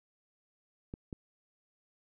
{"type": "clicks", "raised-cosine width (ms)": 3, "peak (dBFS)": -27, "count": 2, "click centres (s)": [0.939, 1.128], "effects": []}